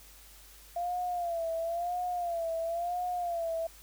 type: tone with vibrato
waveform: sine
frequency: 688 Hz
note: F5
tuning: 26 cents flat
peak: -30 dBFS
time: 0.76-3.67 s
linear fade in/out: 5 ms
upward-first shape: sine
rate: 0.98 Hz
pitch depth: 81 cents each way
effects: added 50 Hz sine -56 dBFS peak until 3.82 s + white hiss -55 dBFS RMS until 3.82 s